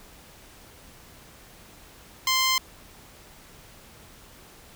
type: tone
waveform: 10% pulse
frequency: 1045 Hz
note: C6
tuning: 2 cents flat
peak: -12 dBFS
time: 2.27-2.58 s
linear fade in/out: 2 ms
effects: pink hiss -50 dBFS RMS until 4.75 s